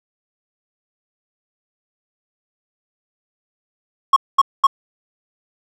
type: tone bursts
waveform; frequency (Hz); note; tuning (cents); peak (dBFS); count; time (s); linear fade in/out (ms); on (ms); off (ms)
triangle; 1094; C#6; -23; -5; 3; 4.13-4.669; 5; 33; 220
effects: none